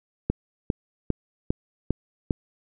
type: click train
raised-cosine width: 3 ms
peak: -9 dBFS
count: 6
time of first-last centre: 0.3-2.308 s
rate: 2.49 Hz
effects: none